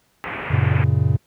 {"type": "low-pass noise", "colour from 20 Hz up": "white", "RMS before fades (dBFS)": -29, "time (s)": [0.24, 0.84], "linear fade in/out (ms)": 0, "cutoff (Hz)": 2500, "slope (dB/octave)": 48}
{"type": "chord", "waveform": "triangle", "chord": "F# major", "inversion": "none", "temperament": "just", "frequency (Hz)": [92.5, 115.62, 138.75], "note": ["F#2", "A#2", "C#3"], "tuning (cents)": [0, -14, 2], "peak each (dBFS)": -17, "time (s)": [0.5, 1.17], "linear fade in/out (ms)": 10}
{"effects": ["pink hiss -62 dBFS RMS until 1.26 s", "high-pass 60 Hz 12 dB/octave"]}